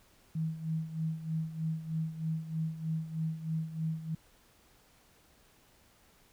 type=tone with tremolo; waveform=sine; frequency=160 Hz; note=D#3; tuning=49 cents sharp; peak=-29 dBFS; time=0.35-4.15 s; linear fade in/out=5 ms; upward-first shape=sine; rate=3.2 Hz; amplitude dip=75%; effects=pink hiss -64 dBFS RMS until 6.32 s